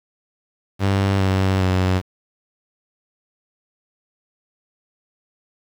sawtooth tone with pitch steps, 98 / 95.38 / 92.82 Hz, G2 / G2 / F#2, 0 / -47 / +6 cents, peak -12 dBFS, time 0.79-2.02 s, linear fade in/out 50 ms, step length 410 ms, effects low-pass 5000 Hz 12 dB/octave + 7-bit

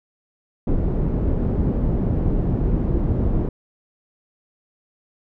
pink low-pass noise, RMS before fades -20 dBFS, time 0.67-3.49 s, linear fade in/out 5 ms, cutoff 320 Hz, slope 12 dB/octave, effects none

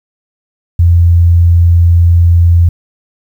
sine tone, 85.6 Hz, F2, 34 cents flat, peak -3 dBFS, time 0.79-2.69 s, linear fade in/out 5 ms, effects 7-bit

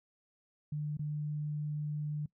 sine tone with dropouts, 149.5 Hz, D3, 31 cents sharp, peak -33 dBFS, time 0.72-2.26 s, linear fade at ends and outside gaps 5 ms, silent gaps 0.971-0.992 s, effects noise-tail reverb RT60 0.1 s tail -21 dB re dry

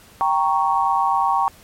sine chord, G diminished, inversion none, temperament equal, 784 / 932.3 / 1108.7 Hz, G5 / Bb5 / Db6, 0 / 0 / 0 cents, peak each -20 dBFS, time 0.21-1.48 s, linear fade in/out 0 ms, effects pink hiss -48 dBFS RMS until 1.63 s + MP3 64 kbps

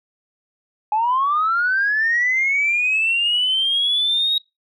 sine linear sweep, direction up, 835 to 3800 Hz, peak -15 dBFS, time 0.92-4.38 s, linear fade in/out 2 ms, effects noise-tail reverb RT60 0.2 s tail -22 dB re dry + tanh soft clip ceiling -11 dBFS

